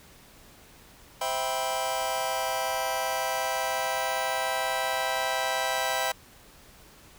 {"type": "chord", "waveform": "sawtooth", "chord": "C major seventh", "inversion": "none", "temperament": "just", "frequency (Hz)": [523.3, 654.1, 784.9, 981.1], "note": ["C5", "E5", "G5", "B5"], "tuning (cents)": [0, -14, 2, -12], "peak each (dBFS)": [-31, -28, -27, -29], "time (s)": [1.21, 6.12], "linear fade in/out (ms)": 5, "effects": ["pink hiss -53 dBFS RMS until 7.18 s"]}